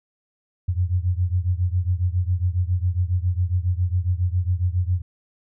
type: beating tone pair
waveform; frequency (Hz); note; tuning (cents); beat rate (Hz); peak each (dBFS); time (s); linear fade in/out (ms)
sine; 87.31 / 94.61; F2 / F#2; 0 / +39; 7.3; -21 / -23; 0.68-5.02; 10
effects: none